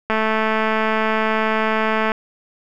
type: click train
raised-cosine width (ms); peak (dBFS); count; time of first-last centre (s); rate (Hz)
0.5; -5; 443; 0.1-2.118; 219
effects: none